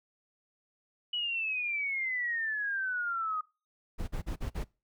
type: exponential sweep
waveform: sine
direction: down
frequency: 2960 to 1239 Hz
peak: -30 dBFS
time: 1.13-3.41 s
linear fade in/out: 5 ms
type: noise bursts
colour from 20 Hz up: brown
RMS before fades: -34 dBFS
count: 5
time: 3.98-4.644 s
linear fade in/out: 20 ms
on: 100 ms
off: 41 ms
effects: noise-tail reverb RT60 0.3 s tail -23 dB re dry